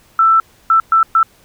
sine tone bursts at uneven times, 1328 Hz, E6, 12 cents sharp, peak -7 dBFS, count 4, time 0.19-0.4 / 0.7-0.8 / 0.92-1.03 / 1.15-1.23 s, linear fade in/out 2 ms, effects pink hiss -50 dBFS RMS until 1.44 s

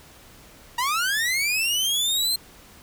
sawtooth linear sweep, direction up, 932.3 to 4186 Hz, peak -18 dBFS, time 0.78-2.36 s, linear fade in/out 5 ms, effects pink hiss -49 dBFS RMS until 2.82 s

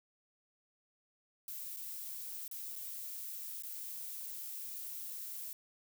violet noise with dropouts, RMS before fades -44 dBFS, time 1.48-5.53 s, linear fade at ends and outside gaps 1 ms, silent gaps 1.763-1.77 / 2.479-2.513 / 2.756-2.761 / 3.623-3.634 s, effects none

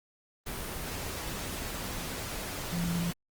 sine tone in noise, 171.3 Hz, F3, 33 cents flat, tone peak -29 dBFS, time 2.72-3.11 s, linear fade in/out 10 ms, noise pink, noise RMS -37 dBFS, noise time 0.46-3.13 s, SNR +5 dB, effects Opus 24 kbps

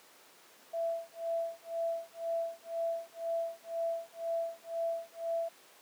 sine tone with tremolo, 667 Hz, E5, 20 cents sharp, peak -29 dBFS, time 0.73-5.49 s, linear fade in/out 10 ms, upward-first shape sine, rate 2 Hz, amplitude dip 100%, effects pink hiss -58 dBFS RMS until 5.81 s + high-pass 400 Hz 12 dB/octave

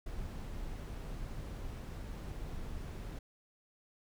brown noise, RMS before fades -42 dBFS, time 0.06-3.19 s, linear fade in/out 5 ms, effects none

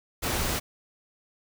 pink noise, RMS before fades -28 dBFS, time 0.22-0.6 s, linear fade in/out 20 ms, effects none

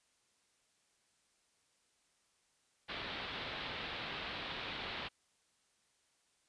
white low-pass noise, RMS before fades -43 dBFS, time 2.88-5.09 s, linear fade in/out 20 ms, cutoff 4000 Hz, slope 48 dB/octave, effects white hiss -75 dBFS RMS until 6.48 s + resampled to 22050 Hz

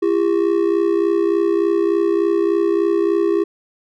triangle ring-modulated tone, 370 Hz, F#4, in tune, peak -9 dBFS, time 0.02-3.44 s, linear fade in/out 10 ms, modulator 31.7 Hz, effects none

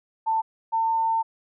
sine tone pair in turn, 890 / 901.4 Hz, A5 / A5, +20 / +42 cents, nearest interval unison, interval 22 cents, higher second, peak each -20 dBFS, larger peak neither, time 0.26-0.42 / 0.72-1.23 s, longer second, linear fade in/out 20 ms, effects none

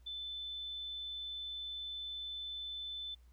sine tone, 3520 Hz, A7, in tune, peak -40 dBFS, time 0.06-3.15 s, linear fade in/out 10 ms, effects added 60 Hz sine -58 dBFS peak until 3.32 s + pink hiss -75 dBFS RMS until 3.32 s

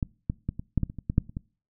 clicks, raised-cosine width 5 ms, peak -13 / -13 / -15 / -21 / -10 / -13 / -25 / -24 / -14 / -7 / -30 / -19 dBFS, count 12, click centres 0.028 / 0.299 / 0.49 / 0.595 / 0.777 / 0.833 / 0.899 / 0.987 / 1.099 / 1.181 / 1.295 / 1.369 s, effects noise-tail reverb RT60 0.4 s tail -24 dB re dry

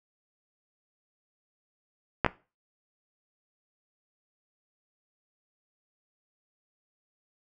clicks, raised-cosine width 0.5 ms, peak -6 / -7 dBFS, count 2, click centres 2.247 / 2.263 s, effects noise-tail reverb RT60 0.3 s tail -18 dB re dry

